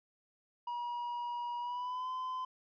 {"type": "tone with pitch glide", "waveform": "triangle", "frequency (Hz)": [960, 1023], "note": ["B5", "C6"], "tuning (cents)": [-49, -39], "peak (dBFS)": -34, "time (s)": [0.67, 2.45], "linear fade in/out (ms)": 5, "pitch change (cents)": 110, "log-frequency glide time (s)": [1.59, 2.09], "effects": ["resampled to 11025 Hz"]}